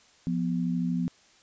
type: tone pair together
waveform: sine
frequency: 174.26 / 246.9 Hz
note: F3 / B3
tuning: -4 / 0 cents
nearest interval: tritone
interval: 604 cents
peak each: -27 / -29 dBFS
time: 0.27-1.08 s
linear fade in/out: 0 ms
effects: white hiss -59 dBFS RMS until 1.42 s + resampled to 16000 Hz